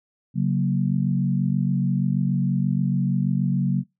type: chord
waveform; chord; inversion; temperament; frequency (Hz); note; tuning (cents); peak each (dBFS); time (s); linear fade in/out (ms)
sine; F# major; second; equal; 138.59 / 185 / 233.1; C#3 / F#3 / A#3; 0 / 0 / 0; -22 / -22 / -27; 0.34-3.84; 50
effects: noise-tail reverb RT60 0.2 s tail -24 dB re dry